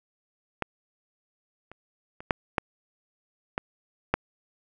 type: clicks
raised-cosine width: 0.5 ms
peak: -12 / -29 / -26 / -6 / -8 / -12 / -6 dBFS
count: 7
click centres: 0.623 / 1.716 / 2.205 / 2.308 / 2.582 / 3.579 / 4.14 s
effects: none